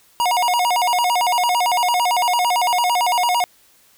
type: tone with vibrato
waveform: square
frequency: 830.6 Hz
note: G#5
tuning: in tune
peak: -16 dBFS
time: 0.2-3.44 s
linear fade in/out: 0 ms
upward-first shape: square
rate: 8.9 Hz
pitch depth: 240 cents each way
effects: white hiss -54 dBFS RMS until 3.97 s